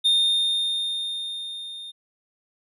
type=tone with level ramp; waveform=triangle; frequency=3648 Hz; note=A#7; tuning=38 cents flat; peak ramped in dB=-14 to -34 dBFS; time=0.04-1.92 s; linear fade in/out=20 ms; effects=resampled to 32000 Hz